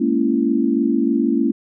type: chord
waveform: sine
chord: A# half-diminished seventh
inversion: third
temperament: just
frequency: 209.8 / 233.1 / 279.7 / 335.6 Hz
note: G#3 / A#3 / C#4 / E4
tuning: +18 / 0 / +16 / +31 cents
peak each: -24 / -19 / -19 / -21 dBFS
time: 0-1.52 s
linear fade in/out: 10 ms
effects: none